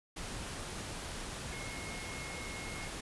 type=tone in noise; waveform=sine; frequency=2163 Hz; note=C#7; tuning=43 cents flat; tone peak=-46 dBFS; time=1.52-2.88 s; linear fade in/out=10 ms; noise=pink; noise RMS=-42 dBFS; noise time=0.16-3.01 s; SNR=-7 dB; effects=resampled to 24000 Hz